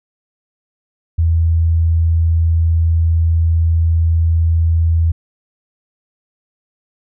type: tone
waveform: sine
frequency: 82.41 Hz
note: E2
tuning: in tune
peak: -10 dBFS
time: 1.18-5.12 s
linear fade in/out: 10 ms
effects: none